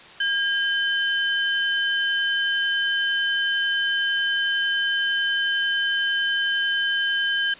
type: tone pair together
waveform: sine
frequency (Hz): 1617 / 3064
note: G#6 / G7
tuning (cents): -47 / -40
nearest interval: major seventh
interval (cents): 1107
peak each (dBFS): -22 / -24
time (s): 0.2-7.54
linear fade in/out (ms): 5
effects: white hiss -44 dBFS RMS until 7.59 s + resampled to 8000 Hz